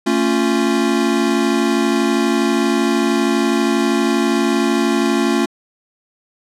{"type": "chord", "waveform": "square", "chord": "A augmented", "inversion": "none", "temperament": "equal with one note detuned", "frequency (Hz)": [224.6, 277.2, 349.2], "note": ["A3", "C#4", "E#4"], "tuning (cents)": [36, 0, 0], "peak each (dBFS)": -19, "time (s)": [0.06, 5.46], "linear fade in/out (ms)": 10, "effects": ["low-pass 9000 Hz 12 dB/octave"]}